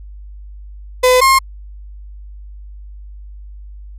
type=tone pair in turn; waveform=35% pulse; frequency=505 / 1067.8 Hz; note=B4 / C6; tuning=+39 / +35 cents; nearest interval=octave + minor second; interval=1296 cents; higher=second; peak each=-6 dBFS; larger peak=neither; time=1.03-1.21 / 1.21-1.39 s; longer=neither; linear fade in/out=10 ms; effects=added 50 Hz sine -31 dBFS peak until 3.98 s + resampled to 32000 Hz